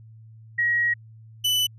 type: tone pair in turn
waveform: sine / 40% pulse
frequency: 1900 / 2990 Hz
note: A#6 / F#7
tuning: +33 / +17 cents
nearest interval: minor sixth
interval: 784 cents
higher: second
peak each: -19 dBFS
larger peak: neither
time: 0.58-0.94 / 1.44-1.67 s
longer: first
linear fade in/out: 10 ms
effects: added 111 Hz sine -44 dBFS peak until 1.78 s + resampled to 32000 Hz